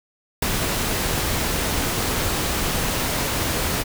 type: noise with ADSR envelope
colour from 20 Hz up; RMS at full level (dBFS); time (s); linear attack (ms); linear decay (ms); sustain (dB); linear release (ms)
pink; -18; 0.42-3.84; 6; 7; -5; 30
effects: none